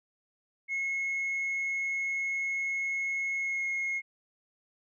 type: tone with pitch glide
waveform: sine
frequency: 2174 to 2158 Hz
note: C#7 to C#7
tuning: -34 to -47 cents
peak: -27 dBFS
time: 0.68-4.02 s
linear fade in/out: 50 ms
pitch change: -13 cents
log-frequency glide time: 3.37-3.66 s
effects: tanh soft clip ceiling -27 dBFS